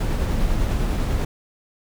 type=noise with tremolo; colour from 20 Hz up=brown; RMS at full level=-20 dBFS; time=0-1.25 s; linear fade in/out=5 ms; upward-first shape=triangle; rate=10 Hz; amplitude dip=25%; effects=none